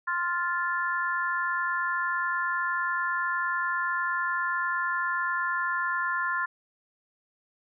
sine chord, F major, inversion second, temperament just, 1047.7 / 1396.9 / 1746.1 Hz, C6 / F6 / A6, +2 / 0 / -14 cents, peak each -30 dBFS, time 0.07-6.46 s, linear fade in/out 10 ms, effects none

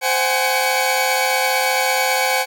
sawtooth tone cluster, 520 / 754 / 829 / 2253 Hz, C5 / F#5 / G#5 / C#7, -11 / +32 / -3 / +28 cents, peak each -18 dBFS, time 0.01-2.46 s, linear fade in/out 50 ms, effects none

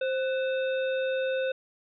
harmonic tone with a mistuned harmonic, 525 Hz, C5, 6 cents sharp, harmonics 1 / 3 / 5 / 7, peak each -26 / -36 / -40 / -43 dBFS, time 0.01-1.52 s, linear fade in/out 5 ms, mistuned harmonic 3, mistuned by -89 cents, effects none

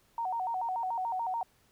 sine tone with vibrato, 830.6 Hz, G#5, in tune, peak -30 dBFS, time 0.18-1.43 s, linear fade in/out 2 ms, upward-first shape square, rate 6.9 Hz, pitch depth 190 cents each way, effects pink hiss -67 dBFS RMS until 1.71 s

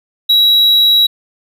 triangle tone, 3879 Hz, B7, 32 cents flat, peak -5 dBFS, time 0.29-1.07 s, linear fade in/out 10 ms, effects none

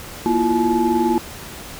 sine tone cluster, 237.2 / 331 / 350.9 / 859 Hz, A#3 / E4 / F4 / A5, +30 / +7 / +8 / -42 cents, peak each -20 dBFS, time 0.26-1.18 s, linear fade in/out 0 ms, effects tanh soft clip ceiling -5 dBFS + pink hiss -35 dBFS RMS until 1.79 s

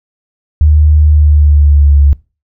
sine tone with pitch glide, 75.8 to 71.13 Hz, D#2 to C#2, -45 to +45 cents, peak -3 dBFS, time 0.61-2.13 s, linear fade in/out 0 ms, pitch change -110 cents, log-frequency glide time 1.08-2.02 s, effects noise-tail reverb RT60 0.3 s tail -22 dB re dry

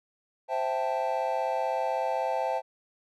triangle chord, A minor seventh, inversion first, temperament equal, 523.3 / 659.3 / 784 / 880 Hz, C5 / E5 / G5 / A5, 0 / 0 / 0 / 0 cents, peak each -30 dBFS, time 0.48-2.62 s, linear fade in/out 50 ms, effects none

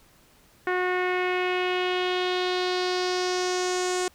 sawtooth tone with low-pass filter sweep, 363.9 Hz, F#4, 29 cents flat, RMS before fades -26 dBFS, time 0.67-4.08 s, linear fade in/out 2 ms, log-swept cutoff 1800 to 7700 Hz, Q 2.7, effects pink hiss -58 dBFS RMS until 4.14 s

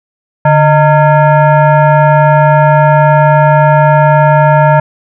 sine tone with frequency modulation, 146.83 Hz, D3, in tune, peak -3 dBFS, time 0.45-4.8 s, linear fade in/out 5 ms, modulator 765 Hz, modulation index 1.3, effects none

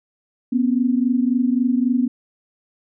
sine tone pair together, 243.2 / 266.9 Hz, B3 / C4, -26 / +35 cents, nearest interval major second, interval 161 cents, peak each -17 / -20 dBFS, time 0.52-2.08 s, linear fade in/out 10 ms, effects none

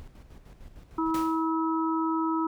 brown noise with tremolo, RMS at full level -46 dBFS, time 0-1.11 s, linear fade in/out 0 ms, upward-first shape square, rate 6.6 Hz, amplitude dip 55%
harmonic tone, 323 Hz, E4, 35 cents flat, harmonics 1 / 3 / 4, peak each -26 / -31 / -32 dBFS, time 0.98-2.47 s, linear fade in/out 5 ms
pink noise with exponential decay, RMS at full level -36 dBFS, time 1.14-1.53 s, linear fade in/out 5 ms, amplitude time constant 84 ms
effects none

